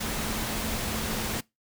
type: tone in noise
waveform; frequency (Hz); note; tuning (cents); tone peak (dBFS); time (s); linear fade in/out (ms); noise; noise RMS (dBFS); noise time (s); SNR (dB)
sine; 218.7; A3; -10; -38; 0-1.41; 10; pink; -31; 0-1.41; -10
effects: noise-tail reverb RT60 0.2 s tail -23 dB re dry